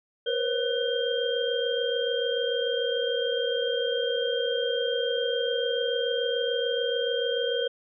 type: tone cluster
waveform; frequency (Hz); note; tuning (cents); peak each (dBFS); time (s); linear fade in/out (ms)
sine; 476.2 / 516 / 543 / 1503 / 3193; A#4 / C5 / C#5 / F#6 / G7; +37 / -24 / -36 / +27 / +31; -27 / -33 / -33 / -36 / -31; 0.26-7.68; 10
effects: none